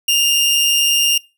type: tone with amplitude modulation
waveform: sawtooth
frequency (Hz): 2811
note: F7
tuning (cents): +11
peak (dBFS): -7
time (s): 0.08-1.18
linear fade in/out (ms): 5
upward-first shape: sine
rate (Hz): 152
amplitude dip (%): 35
effects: noise-tail reverb RT60 0.3 s tail -24 dB re dry